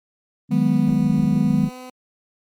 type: chord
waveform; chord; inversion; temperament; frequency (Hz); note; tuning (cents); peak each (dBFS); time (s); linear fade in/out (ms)
sine; G# minor seventh; second; equal; 155.56 / 185 / 207.7 / 246.9; D#3 / F#3 / G#3 / B3; 0 / 0 / 0 / 0; -21 / -22 / -20 / -21; 0.49-1.7; 50
type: tone with pitch glide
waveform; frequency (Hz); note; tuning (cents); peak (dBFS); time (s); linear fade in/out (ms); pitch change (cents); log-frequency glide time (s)
15% pulse; 245.9 to 253.7; B3 to B3; -7 to +47; -29; 0.51-1.9; 5; +54; 1.47-1.78
effects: Opus 24 kbps